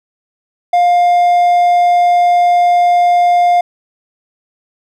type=tone; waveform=triangle; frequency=705 Hz; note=F5; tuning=16 cents sharp; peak=-5 dBFS; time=0.73-3.61 s; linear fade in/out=5 ms; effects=none